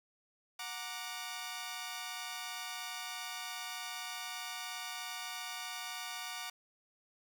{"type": "chord", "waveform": "10% pulse", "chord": "Gb augmented", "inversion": "none", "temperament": "equal with one note detuned", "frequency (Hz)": [733.2, 932.3, 1174.7], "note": ["Gb5", "Bb5", "D6"], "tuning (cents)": [-16, 0, 0], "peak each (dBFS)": [-36, -38, -36], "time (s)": [0.59, 6.5], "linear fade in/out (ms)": 5, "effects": []}